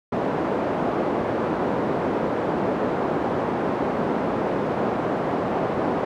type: band-pass noise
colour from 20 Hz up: pink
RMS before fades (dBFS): -24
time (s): 0.12-6.05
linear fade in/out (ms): 5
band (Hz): 250 to 810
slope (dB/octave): 12
effects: none